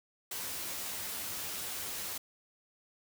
white noise with comb filter, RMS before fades -39 dBFS, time 0.31-2.18 s, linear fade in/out 5 ms, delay 11 ms, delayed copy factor +0.5, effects none

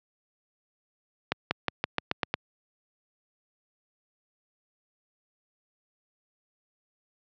accelerating click train, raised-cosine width 0.3 ms, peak -8 dBFS, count 8, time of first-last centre 1.32-2.34 s, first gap 190 ms, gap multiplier 0.91, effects high-pass 100 Hz 12 dB/octave + low-pass 5000 Hz 12 dB/octave

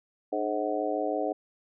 harmonic tone with a mistuned harmonic, 106.1 Hz, G#2, 38 cents sharp, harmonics 3 / 4 / 5 / 6 / 7, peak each -33 / -33 / -33 / -33 / -33 dBFS, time 0.32-1.33 s, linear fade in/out 10 ms, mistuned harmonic 3, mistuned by -83 cents, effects none

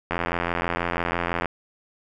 click train, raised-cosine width 0.5 ms, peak -9 dBFS, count 117, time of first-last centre 0.11-1.457 s, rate 86.1 Hz, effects none

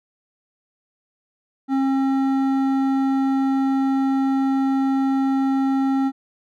sine tone with hard clipping, 269.3 Hz, C#4, 50 cents flat, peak -19 dBFS, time 1.68-6.12 s, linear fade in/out 50 ms, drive 10 dB, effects none

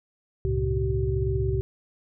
sine tone cluster, 66.9 / 97.6 / 113.1 / 135.1 / 383 Hz, C2 / G2 / A2 / C#3 / G4, +39 / -7 / +48 / -44 / -40 cents, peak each -27 / -33 / -28 / -31 / -28 dBFS, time 0.45-1.61 s, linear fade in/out 0 ms, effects none

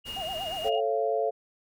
sine tone with tremolo, 2849 Hz, F7, 34 cents sharp, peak -33 dBFS, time 0.04-0.81 s, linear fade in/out 50 ms, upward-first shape square, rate 19 Hz, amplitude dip 35%
pink noise, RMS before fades -44 dBFS, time 0.05-0.7 s, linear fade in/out 20 ms
sine tone with vibrato, 700 Hz, F5, 4 cents sharp, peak -33 dBFS, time 0.16-0.81 s, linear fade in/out 10 ms, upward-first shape sine, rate 8.4 Hz, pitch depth 200 cents each way
sine chord, A augmented, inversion none, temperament just, 440 / 550 / 687.5 Hz, A4 / C#5 / E#5, 0 / -14 / -27 cents, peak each -28 / -30 / -28 dBFS, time 0.64-1.31 s, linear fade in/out 20 ms
effects none

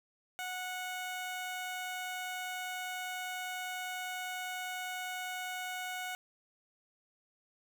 15% pulse tone, 735 Hz, F#5, 12 cents flat, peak -31 dBFS, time 0.39-6.15 s, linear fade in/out 0 ms, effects 12-bit

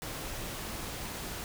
pink noise, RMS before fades -39 dBFS, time 0.02-1.44 s, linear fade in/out 0 ms, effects none

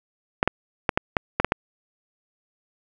clicks, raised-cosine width 0.5 ms, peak -3 dBFS, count 8, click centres 0.429 / 0.476 / 0.892 / 0.975 / 1.168 / 1.4 / 1.446 / 1.521 s, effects none

